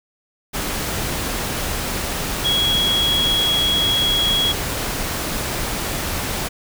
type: tone in noise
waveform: sine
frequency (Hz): 3322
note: G#7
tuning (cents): 0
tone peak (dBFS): -16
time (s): 2.44-4.53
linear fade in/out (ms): 20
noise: pink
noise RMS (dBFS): -24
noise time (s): 0.53-6.49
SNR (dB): +5
effects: none